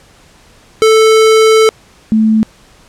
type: tone pair in turn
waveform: square / sine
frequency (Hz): 440 / 219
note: A4 / A3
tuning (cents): 0 / -8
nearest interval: octave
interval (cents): 1208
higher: first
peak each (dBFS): -5 / -6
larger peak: first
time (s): 0.82-1.69 / 2.12-2.43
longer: first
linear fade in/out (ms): 0
effects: pink hiss -44 dBFS RMS until 2.88 s + low-pass 9000 Hz 12 dB/octave